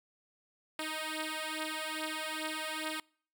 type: beating tone pair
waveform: 5% pulse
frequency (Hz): 311.1 / 313.5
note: D#4 / D#4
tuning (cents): 0 / +13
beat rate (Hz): 2.4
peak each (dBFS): -27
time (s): 0.79-3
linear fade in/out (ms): 2
effects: noise-tail reverb RT60 0.5 s tail -26 dB re dry